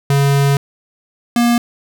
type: tone pair in turn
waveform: square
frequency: 140 / 237.7 Hz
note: C#3 / A#3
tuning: +18 / +34 cents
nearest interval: major sixth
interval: 916 cents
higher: second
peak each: -11 dBFS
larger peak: neither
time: 0.1-0.57 / 1.36-1.58 s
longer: first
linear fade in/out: 2 ms
effects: none